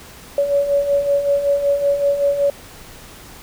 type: beating tone pair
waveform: sine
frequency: 562 / 567.3 Hz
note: C#5 / C#5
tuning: +24 / +40 cents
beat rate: 5.3 Hz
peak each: -22 / -15 dBFS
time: 0.38-2.5 s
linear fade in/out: 2 ms
effects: pink hiss -40 dBFS RMS until 3.42 s